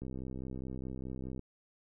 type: click train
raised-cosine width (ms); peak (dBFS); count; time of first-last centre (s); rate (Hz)
3; -29; 90; 0.02-1.393; 64.8
effects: none